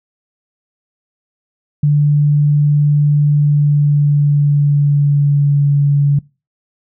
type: tone with pitch glide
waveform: sine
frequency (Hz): 146.83 to 142.9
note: D3 to D3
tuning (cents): 0 to -47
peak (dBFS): -8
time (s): 1.83-6.19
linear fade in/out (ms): 5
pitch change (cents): -47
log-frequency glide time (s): 3.35-5.69
effects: noise-tail reverb RT60 0.3 s tail -24 dB re dry